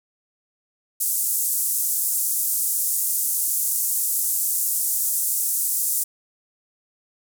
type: band-pass noise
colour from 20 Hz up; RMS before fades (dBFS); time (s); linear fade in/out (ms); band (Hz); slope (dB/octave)
white; -23; 1-6.04; 10; 7500 to 15000; 24
effects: none